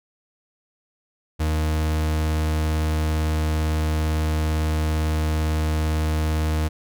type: tone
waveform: 40% pulse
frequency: 77.78 Hz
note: D#2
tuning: in tune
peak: -19 dBFS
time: 1.39-6.69 s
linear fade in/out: 20 ms
effects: none